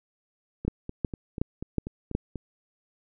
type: two click trains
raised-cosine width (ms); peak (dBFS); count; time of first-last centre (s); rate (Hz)
3; -21 / -12; 8 / 5; 0.65-2.357 / 0.68-2.151; 4.1 / 2.72
effects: none